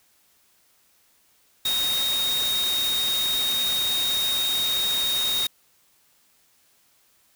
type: tone in noise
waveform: sine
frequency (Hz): 3729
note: A#7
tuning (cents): 0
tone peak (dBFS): -22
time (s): 1.65-5.47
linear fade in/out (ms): 5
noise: white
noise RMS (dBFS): -30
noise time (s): 1.65-5.47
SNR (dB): +5
effects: white hiss -62 dBFS RMS until 7.35 s